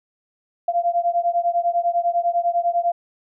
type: beating tone pair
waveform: sine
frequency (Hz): 687 / 697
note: F5 / F5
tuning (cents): -29 / -4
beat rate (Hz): 10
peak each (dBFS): -20 / -21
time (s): 0.68-2.92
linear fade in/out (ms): 5
effects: none